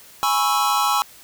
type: chord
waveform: square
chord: C# minor seventh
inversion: second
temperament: equal with one note detuned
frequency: 830.6 / 987.8 / 1100.4 / 1318.5 Hz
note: G#5 / B5 / C#6 / E6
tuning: 0 / 0 / -13 / 0 cents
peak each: -23 / -26 / -23 / -23 dBFS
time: 0.23-1.02 s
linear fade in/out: 0 ms
effects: white hiss -46 dBFS RMS until 1.23 s